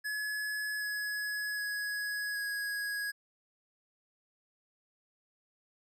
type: tone with pitch steps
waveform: square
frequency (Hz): 1700 / 1686.3 / 1672.7 / 1659.3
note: G#6 / G#6 / G#6 / G#6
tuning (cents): +40 / +26 / +12 / -2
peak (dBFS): -34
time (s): 0.04-3.12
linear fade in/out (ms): 20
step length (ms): 770
effects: none